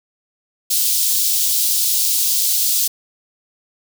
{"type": "high-pass noise", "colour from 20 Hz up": "white", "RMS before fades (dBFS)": -17, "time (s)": [0.7, 2.88], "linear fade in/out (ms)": 10, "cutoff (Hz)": 3700, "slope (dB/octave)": 24, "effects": []}